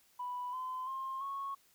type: tone with pitch steps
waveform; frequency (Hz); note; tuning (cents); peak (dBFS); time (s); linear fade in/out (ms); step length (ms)
sine; 987.8 / 1024.4 / 1062.4 / 1101.7; B5 / C6 / C6 / C#6; 0 / -37 / +26 / -11; -36; 0.19-1.55; 10; 340
effects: tanh soft clip ceiling -32 dBFS + white hiss -68 dBFS RMS until 1.74 s